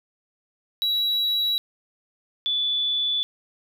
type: tone pair in turn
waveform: triangle / sine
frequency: 3898 / 3466 Hz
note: B7 / A7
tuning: -23 / -27 cents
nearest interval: major second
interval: 204 cents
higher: first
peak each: -19 / -21 dBFS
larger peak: first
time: 0.82-1.58 / 2.46-3.23 s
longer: second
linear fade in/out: 0 ms
effects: none